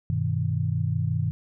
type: chord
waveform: sine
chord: G augmented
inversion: none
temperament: equal with one note detuned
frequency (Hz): 98 / 123.47 / 157.1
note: G2 / B2 / D#3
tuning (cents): 0 / 0 / +17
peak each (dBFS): -27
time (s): 0.1-1.31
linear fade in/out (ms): 0
effects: none